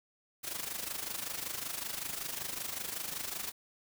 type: noise with amplitude modulation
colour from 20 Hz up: white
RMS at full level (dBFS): -36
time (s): 0.43-3.52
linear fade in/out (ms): 20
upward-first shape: sine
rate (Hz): 25.3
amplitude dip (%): 70
effects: none

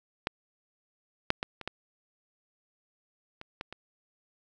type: clicks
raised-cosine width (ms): 0.3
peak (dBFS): -12 / -7 / -15 / -24 / -17 / -26 / -20 / -25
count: 8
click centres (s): 0.271 / 1.304 / 1.429 / 1.613 / 1.676 / 3.414 / 3.611 / 3.726
effects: none

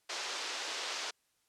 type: band-pass noise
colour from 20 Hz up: white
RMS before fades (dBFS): -39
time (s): 0.09-1.11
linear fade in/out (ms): 10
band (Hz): 370 to 5900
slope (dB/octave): 24
effects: white hiss -75 dBFS RMS until 1.48 s + low-pass 11000 Hz 12 dB/octave

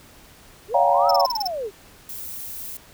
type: linear two-way sweep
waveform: sine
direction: up then down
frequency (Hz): 372.4 to 1318.5 to 372.4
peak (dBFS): -25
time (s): 0.68-1.71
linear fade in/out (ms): 50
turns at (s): 1.08
type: chord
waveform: sine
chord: G half-diminished seventh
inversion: second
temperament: just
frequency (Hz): 564.5 / 705.6 / 784 / 940.8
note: Db5 / F5 / G5 / Bb5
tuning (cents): +31 / +18 / 0 / +16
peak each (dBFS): -21 / -19 / -22 / -21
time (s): 0.74-1.26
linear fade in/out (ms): 5
type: tone bursts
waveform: square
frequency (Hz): 5310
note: E8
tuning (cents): +12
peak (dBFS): -22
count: 8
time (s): 1.09-1.475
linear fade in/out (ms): 5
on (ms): 21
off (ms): 31
type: noise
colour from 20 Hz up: violet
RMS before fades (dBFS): -34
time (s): 2.09-2.77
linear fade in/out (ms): 2
effects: pink hiss -49 dBFS RMS until 2.93 s

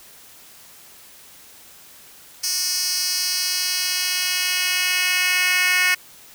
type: tone with high-pass filter sweep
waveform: 10% pulse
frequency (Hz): 364.8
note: F#4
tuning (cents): -24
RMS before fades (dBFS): -21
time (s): 2.43-5.95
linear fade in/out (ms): 10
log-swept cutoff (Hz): 5500 to 2100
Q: 2
effects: white hiss -46 dBFS RMS until 6.34 s

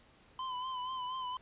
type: tone with vibrato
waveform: square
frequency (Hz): 1018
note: C6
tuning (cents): -48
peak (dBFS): -37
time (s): 0.39-1.37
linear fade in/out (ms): 2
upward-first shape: sine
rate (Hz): 4.2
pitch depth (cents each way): 47
effects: pink hiss -63 dBFS RMS until 1.41 s + resampled to 8000 Hz

